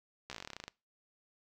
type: slowing click train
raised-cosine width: 0.2 ms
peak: -25 dBFS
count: 16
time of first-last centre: 0.3-0.68 s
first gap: 14 ms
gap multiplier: 1.08
effects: noise-tail reverb RT60 0.3 s tail -24 dB re dry